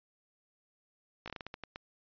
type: slowing click train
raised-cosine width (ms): 0.3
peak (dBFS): -25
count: 10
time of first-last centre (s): 1.26-1.759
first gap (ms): 17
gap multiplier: 1.28
effects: resampled to 11025 Hz